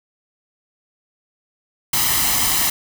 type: noise with comb filter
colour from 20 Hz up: white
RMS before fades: -18 dBFS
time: 1.93-2.7 s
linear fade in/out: 5 ms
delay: 0.99 ms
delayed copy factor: +0.6
effects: none